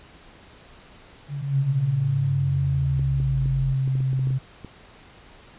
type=linear sweep; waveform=sine; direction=down; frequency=145.1 to 39.01 Hz; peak=-27 dBFS; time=1.28-3.76 s; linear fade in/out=50 ms
type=tone with pitch glide; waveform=sine; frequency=138.59 to 131.57 Hz; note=C#3 to C3; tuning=0 to +10 cents; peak=-20 dBFS; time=1.41-4.39 s; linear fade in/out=20 ms; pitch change=-90 cents; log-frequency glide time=2.23-4.21 s
type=clicks; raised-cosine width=3 ms; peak=-24 dBFS; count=11; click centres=2.994 / 3.201 / 3.458 / 3.877 / 3.954 / 4.005 / 4.131 / 4.193 / 4.272 / 4.306 / 4.647 s
effects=pink hiss -49 dBFS RMS until 5.58 s + resampled to 8000 Hz